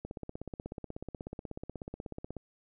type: click train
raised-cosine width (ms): 2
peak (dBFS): -26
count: 39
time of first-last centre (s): 0.05-2.367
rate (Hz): 16.4
effects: none